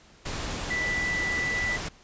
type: tone in noise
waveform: sine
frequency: 1975.5 Hz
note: B6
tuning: in tune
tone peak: -26 dBFS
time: 0.7-1.77 s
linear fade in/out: 10 ms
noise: pink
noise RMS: -33 dBFS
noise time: 0.25-1.89 s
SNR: +4 dB
effects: pink hiss -55 dBFS RMS until 2.03 s + resampled to 16000 Hz